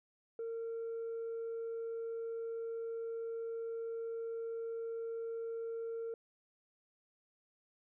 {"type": "tone", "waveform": "sine", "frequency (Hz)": 457.7, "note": "A#4", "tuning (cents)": -32, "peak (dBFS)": -36, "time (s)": [0.39, 6.14], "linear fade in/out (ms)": 2, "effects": ["tanh soft clip ceiling -36 dBFS"]}